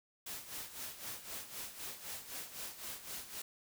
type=noise with tremolo; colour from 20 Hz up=white; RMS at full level=-43 dBFS; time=0.26-3.42 s; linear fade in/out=5 ms; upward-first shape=sine; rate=3.9 Hz; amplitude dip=70%; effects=none